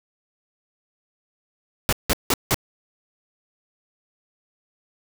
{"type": "noise bursts", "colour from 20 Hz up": "pink", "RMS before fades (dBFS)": -19, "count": 4, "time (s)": [1.89, 2.544], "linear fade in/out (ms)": 0, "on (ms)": 36, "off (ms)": 170, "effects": []}